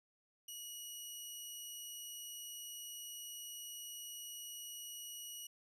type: tone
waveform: 15% pulse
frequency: 2910 Hz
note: F#7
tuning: 29 cents flat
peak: -39 dBFS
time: 0.48-5.47 s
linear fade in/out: 5 ms
effects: none